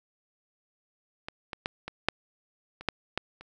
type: clicks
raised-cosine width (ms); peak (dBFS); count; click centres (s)
0.3; -20 / -19 / -13 / -20 / -6 / -26 / -9 / -12 / -30; 9; 1.285 / 1.532 / 1.659 / 1.88 / 2.086 / 2.81 / 2.887 / 3.176 / 3.41
effects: none